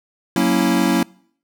square chord, F# dominant seventh, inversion none, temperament equal, 185 / 233.1 / 277.2 / 329.6 Hz, F#3 / A#3 / C#4 / E4, 0 / 0 / 0 / 0 cents, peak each -21 dBFS, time 0.36-1.03 s, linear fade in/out 2 ms, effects noise-tail reverb RT60 0.6 s tail -25 dB re dry

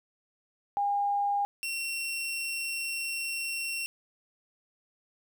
sine / sawtooth tone pair in turn, 810 / 2725 Hz, G#5 / F7, -43 / -43 cents, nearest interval octave + major sixth, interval 2100 cents, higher second, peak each -25 / -28 dBFS, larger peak first, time 0.77-1.45 / 1.63-3.86 s, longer second, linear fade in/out 0 ms, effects 11-bit

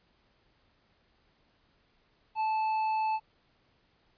sine tone with tanh clipping, 874 Hz, A5, 12 cents flat, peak -28 dBFS, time 2.35-3.2 s, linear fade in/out 50 ms, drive 7 dB, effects pink hiss -69 dBFS RMS until 4.17 s + resampled to 11025 Hz

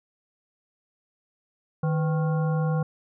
harmonic tone with a mistuned harmonic, 155.56 Hz, D#3, in tune, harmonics 1 / 3 / 5 / 7 / 9, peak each -22 / -32 / -36 / -39 / -41 dBFS, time 1.83-2.83 s, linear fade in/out 5 ms, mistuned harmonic 3, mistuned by +120 cents, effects none

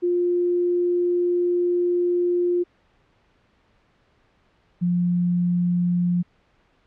sine tone pair in turn, 352.4 / 176.2 Hz, F4 / F3, +16 / +16 cents, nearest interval octave, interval 1200 cents, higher first, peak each -18 dBFS, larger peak neither, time 0.02-2.64 / 4.81-6.23 s, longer first, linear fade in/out 20 ms, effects pink hiss -62 dBFS RMS until 6.86 s + low-pass 3000 Hz 12 dB/octave

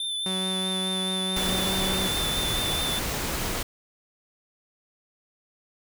square tone with vibrato, 3538 Hz, A7, 9 cents sharp, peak -28 dBFS, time 0-2.99 s, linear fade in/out 2 ms, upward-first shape triangle, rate 4.7 Hz, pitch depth 31 cents each way
sawtooth tone with pitch glide, 187.7 to 189.66 Hz, F#3 to F#3, +25 to +43 cents, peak -25 dBFS, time 0.26-2.09 s, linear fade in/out 2 ms, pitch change +18 cents, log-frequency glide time 1.32-1.75 s
pink noise, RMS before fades -29 dBFS, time 1.36-3.63 s, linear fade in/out 5 ms
effects none

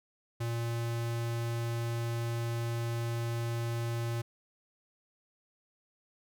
square tone, 116.9 Hz, A#2, 5 cents sharp, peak -32 dBFS, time 0.4-4.22 s, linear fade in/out 10 ms, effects none

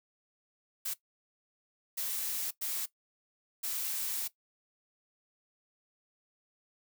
blue noise bursts at uneven times, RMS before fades -35 dBFS, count 4, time 0.85-0.94 / 1.97-2.51 / 2.61-2.86 / 3.63-4.28 s, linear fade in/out 10 ms, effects noise-tail reverb RT60 0.1 s tail -17 dB re dry

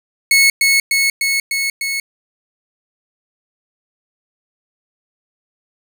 sawtooth tone with echo, 2194 Hz, C#7, 18 cents flat, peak -5 dBFS, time 0.31-0.5 s, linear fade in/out 2 ms, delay 300 ms, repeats 5, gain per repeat -2 dB, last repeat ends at 2 s, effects none

